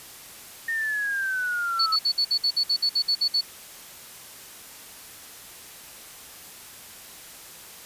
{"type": "exponential sweep", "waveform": "sine", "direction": "down", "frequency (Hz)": [1841, 1283], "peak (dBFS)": -24, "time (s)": [0.68, 1.96], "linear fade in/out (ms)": 5}
{"type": "tone bursts", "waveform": "sine", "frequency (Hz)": 4435, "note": "C#8", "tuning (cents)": 0, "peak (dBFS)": -19, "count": 13, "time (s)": [1.79, 3.411], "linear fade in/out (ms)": 10, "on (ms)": 73, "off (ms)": 56}
{"effects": ["white hiss -44 dBFS RMS until 7.85 s", "resampled to 32000 Hz"]}